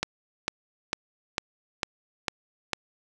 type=click train; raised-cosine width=0.2 ms; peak=-8 dBFS; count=7; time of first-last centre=0.03-2.733 s; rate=2.22 Hz; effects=none